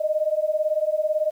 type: beating tone pair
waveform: sine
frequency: 607 / 625 Hz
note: D#5 / D#5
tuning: -43 / +8 cents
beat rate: 18 Hz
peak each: -23 dBFS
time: 0-1.31 s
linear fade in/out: 10 ms
effects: 9-bit